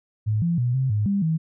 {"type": "tone with pitch steps", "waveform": "sine", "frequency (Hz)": [107.3, 170.2, 122.3, 132, 105, 199.4, 160.5], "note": ["A2", "F3", "B2", "C3", "G#2", "G3", "E3"], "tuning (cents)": [-43, -44, -16, 16, 19, 30, -46], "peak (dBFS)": -19, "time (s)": [0.26, 1.38], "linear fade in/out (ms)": 20, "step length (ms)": 160, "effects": []}